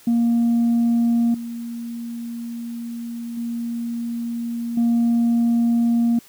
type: tone with level steps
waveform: sine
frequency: 234.3 Hz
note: A#3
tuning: 9 cents sharp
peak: -13 / -27 / -23 / -13 dBFS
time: 0.07-6.19 s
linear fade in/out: 5 ms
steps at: 1.34 / 3.37 / 4.77 s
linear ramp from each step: 5 ms
effects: tanh soft clip ceiling -13 dBFS + white hiss -49 dBFS RMS until 6.28 s